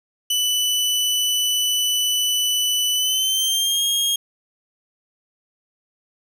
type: tone with pitch glide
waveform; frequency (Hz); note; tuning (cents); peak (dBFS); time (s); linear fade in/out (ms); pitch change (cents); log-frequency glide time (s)
sawtooth; 2982 to 3252; F#7 to G#7; +13 to -37; -15; 0.3-4.16; 5; +150; 2.94-3.83
effects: none